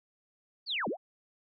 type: linear two-way sweep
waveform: sine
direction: down then up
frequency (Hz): 4751 to 174.61 to 840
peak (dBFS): -30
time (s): 0.66-0.97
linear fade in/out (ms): 50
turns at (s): 0.88
effects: none